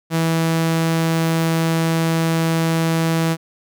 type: tone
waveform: sawtooth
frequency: 163.6 Hz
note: E3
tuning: 13 cents flat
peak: -12 dBFS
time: 0.1-3.37 s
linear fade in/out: 50 ms
effects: none